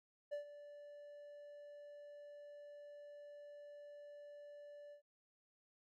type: tone with ADSR envelope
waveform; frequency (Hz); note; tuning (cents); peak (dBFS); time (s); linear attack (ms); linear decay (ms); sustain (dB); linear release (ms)
triangle; 583; D5; -13; -37; 0.31-5.02; 21; 110; -14; 100
effects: none